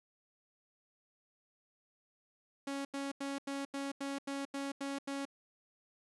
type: tone bursts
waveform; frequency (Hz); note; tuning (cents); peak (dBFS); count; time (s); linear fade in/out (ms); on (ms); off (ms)
sawtooth; 277.2; C#4; 0; -33; 10; 2.67-5.253; 5; 180; 87
effects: resampled to 24000 Hz + 12-bit